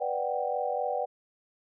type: chord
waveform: sine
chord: G major seventh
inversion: first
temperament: equal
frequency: 493.9 / 587.3 / 740 / 784 Hz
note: B4 / D5 / F#5 / G5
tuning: 0 / 0 / 0 / 0 cents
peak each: -33 dBFS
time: 0-1.06 s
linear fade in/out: 20 ms
effects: none